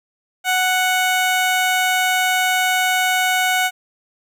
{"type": "tone", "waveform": "15% pulse", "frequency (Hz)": 740, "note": "F#5", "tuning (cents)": 0, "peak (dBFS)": -9, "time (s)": [0.44, 3.71], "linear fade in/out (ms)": 50, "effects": []}